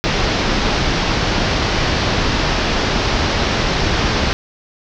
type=low-pass noise; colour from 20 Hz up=pink; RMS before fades=-17 dBFS; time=0.04-4.33 s; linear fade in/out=0 ms; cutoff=5700 Hz; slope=48 dB/octave; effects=none

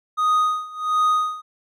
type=tone with tremolo; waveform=triangle; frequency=1244.5 Hz; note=D#6; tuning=in tune; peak=-13 dBFS; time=0.17-1.42 s; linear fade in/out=20 ms; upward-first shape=sine; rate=1.4 Hz; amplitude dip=90%; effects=none

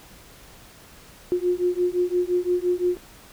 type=beating tone pair; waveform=sine; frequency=354.3 / 360.1 Hz; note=F4 / F#4; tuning=+25 / -47 cents; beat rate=5.8 Hz; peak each=-23 dBFS; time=1.32-2.97 s; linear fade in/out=0 ms; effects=pink hiss -48 dBFS RMS until 3.32 s

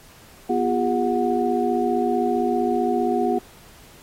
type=tone cluster; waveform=sine; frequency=244.7 / 351.1 / 406.5 / 732 Hz; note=B3 / F4 / G#4 / F#5; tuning=-16 / +9 / -37 / -19 cents; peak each=-24 dBFS; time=0.49-3.39 s; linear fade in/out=10 ms; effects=pink hiss -49 dBFS RMS until 4.02 s + AAC 48 kbps

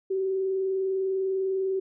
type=tone with vibrato; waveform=sine; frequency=382.1 Hz; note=G4; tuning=44 cents flat; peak=-24 dBFS; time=0.1-1.8 s; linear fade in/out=10 ms; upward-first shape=sine; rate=20 Hz; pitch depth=27 cents each way; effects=none

